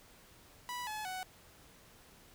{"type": "tone with pitch steps", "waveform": "sawtooth", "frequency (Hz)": [983, 855.8, 745], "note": ["B5", "A5", "F#5"], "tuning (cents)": [-8, -48, 12], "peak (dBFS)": -35, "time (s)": [0.69, 1.23], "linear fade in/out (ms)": 0, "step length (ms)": 180, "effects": ["pink hiss -60 dBFS RMS until 2.34 s"]}